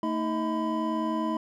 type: tone cluster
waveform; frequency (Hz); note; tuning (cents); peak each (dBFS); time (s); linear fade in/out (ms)
triangle; 225.7 / 315.7 / 637 / 1005; A3 / D#4 / D#5 / B5; +44 / +25 / +41 / +30; -29 / -28 / -33 / -30; 0.03-1.37; 2
effects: none